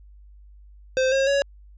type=tone with pitch steps; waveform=square; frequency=520 / 539.3 / 559.3 Hz; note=C5 / C#5 / C#5; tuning=-11 / -48 / +15 cents; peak=-19 dBFS; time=0.97-1.42 s; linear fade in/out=0 ms; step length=150 ms; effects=added 50 Hz sine -45 dBFS peak until 1.77 s + resampled to 16000 Hz